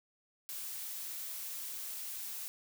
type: noise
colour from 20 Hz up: blue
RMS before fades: -42 dBFS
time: 0.49-2.48 s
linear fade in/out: 0 ms
effects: none